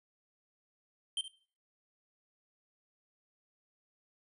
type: tone with echo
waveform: square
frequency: 3136 Hz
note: G7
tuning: in tune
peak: -32 dBFS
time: 1.17-1.21 s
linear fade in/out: 2 ms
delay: 70 ms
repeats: 1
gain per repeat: -11 dB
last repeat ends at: 1.28 s
effects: noise-tail reverb RT60 0.4 s tail -17 dB re dry + resampled to 24000 Hz